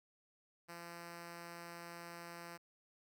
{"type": "tone", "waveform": "5% pulse", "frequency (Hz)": 171, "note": "F3", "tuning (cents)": -36, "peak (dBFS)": -37, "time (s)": [0.68, 2.58], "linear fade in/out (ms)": 20, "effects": []}